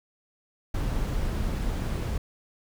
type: noise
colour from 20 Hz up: brown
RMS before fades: -28 dBFS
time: 0.74-2.18 s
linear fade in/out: 5 ms
effects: none